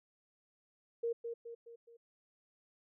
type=tone with echo; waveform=sine; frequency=466.2 Hz; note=A#4; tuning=in tune; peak=-32 dBFS; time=1.03-1.13 s; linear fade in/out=10 ms; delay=210 ms; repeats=4; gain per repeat=-6 dB; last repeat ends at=1.97 s; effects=none